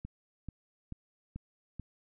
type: click train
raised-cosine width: 5 ms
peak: -28 dBFS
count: 5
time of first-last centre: 0.05-1.797 s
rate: 2.29 Hz
effects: none